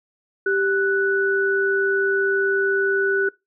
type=tone pair together; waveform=sine; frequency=392 / 1482.3 Hz; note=G4 / F#6; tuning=0 / +3 cents; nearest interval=octave + major seventh; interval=2303 cents; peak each=-20 dBFS; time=0.46-3.29 s; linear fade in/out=5 ms; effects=noise-tail reverb RT60 0.2 s tail -22 dB re dry